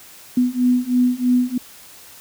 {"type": "beating tone pair", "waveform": "sine", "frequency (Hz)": [246.9, 250], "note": ["B3", "B3"], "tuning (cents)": [0, 21], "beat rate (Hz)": 3.1, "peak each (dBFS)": [-18, -17], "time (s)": [0.37, 1.58], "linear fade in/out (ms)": 5, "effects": ["white hiss -43 dBFS RMS until 2.2 s"]}